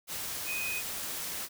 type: tone in noise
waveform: sine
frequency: 2500 Hz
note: D#7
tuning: 8 cents sharp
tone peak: -33 dBFS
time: 0.45-0.83 s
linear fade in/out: 50 ms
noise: white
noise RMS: -37 dBFS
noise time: 0.07-1.49 s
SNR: +1 dB
effects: none